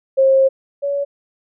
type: tone pair in turn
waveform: sine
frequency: 535 / 565.2 Hz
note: C5 / C#5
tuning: +38 / +34 cents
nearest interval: minor second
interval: 96 cents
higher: second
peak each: -9 / -17 dBFS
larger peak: first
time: 0.17-0.49 / 0.82-1.05 s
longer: first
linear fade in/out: 20 ms
effects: none